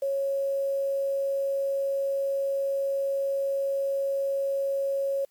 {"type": "tone with quantisation", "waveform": "sine", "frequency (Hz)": 550, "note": "C#5", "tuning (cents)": -14, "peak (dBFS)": -24, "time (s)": [0.02, 5.25], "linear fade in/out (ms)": 5, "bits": 8, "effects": ["white hiss -69 dBFS RMS until 5.3 s", "MP3 96 kbps"]}